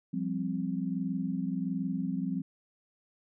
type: chord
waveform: sine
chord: F suspended second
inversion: none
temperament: equal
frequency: 174.61 / 196 / 261.6 Hz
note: F3 / G3 / C4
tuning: 0 / 0 / 0 cents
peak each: -34 / -34 / -34 dBFS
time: 0.13-2.42 s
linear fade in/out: 10 ms
effects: none